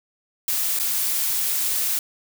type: noise with dropouts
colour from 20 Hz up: blue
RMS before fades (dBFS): -23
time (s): 0.48-1.99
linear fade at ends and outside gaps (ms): 2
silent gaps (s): 0.79-0.797
effects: none